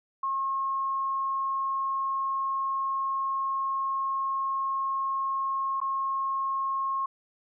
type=tone with dropouts; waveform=sine; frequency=1080 Hz; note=C#6; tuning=45 cents flat; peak=-26 dBFS; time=0.23-7.06 s; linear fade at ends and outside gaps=5 ms; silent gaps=5.803-5.814 s; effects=none